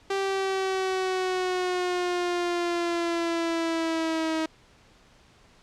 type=exponential sweep; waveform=sawtooth; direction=down; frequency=392 to 317.8 Hz; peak=-21 dBFS; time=0.1-4.46 s; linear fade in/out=5 ms; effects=pink hiss -57 dBFS RMS until 5.62 s + low-pass 6000 Hz 12 dB/octave